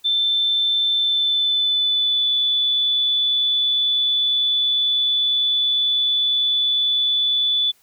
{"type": "tone with pitch glide", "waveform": "sine", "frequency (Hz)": [3544, 3471], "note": ["A7", "A7"], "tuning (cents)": [12, -24], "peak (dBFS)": -16, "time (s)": [0.04, 7.72], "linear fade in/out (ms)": 20, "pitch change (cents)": -36, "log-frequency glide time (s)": [0.95, 2.32], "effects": ["white hiss -58 dBFS RMS until 7.82 s"]}